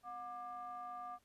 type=ring-modulated tone; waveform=triangle; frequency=233.1 Hz; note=A#3; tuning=in tune; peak=-39 dBFS; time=0.03-1.19 s; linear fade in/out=50 ms; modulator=957 Hz; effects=pink hiss -75 dBFS RMS until 1.24 s + resampled to 32000 Hz